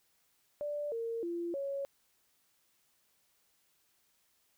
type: tone with pitch steps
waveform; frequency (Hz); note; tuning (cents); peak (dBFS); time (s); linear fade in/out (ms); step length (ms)
sine; 587 / 459.5 / 342.7 / 555; D5 / A#4 / F4 / C#5; -1 / -25 / -33 / +2; -34; 0.61-1.85; 0; 310
effects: white hiss -73 dBFS RMS until 4.57 s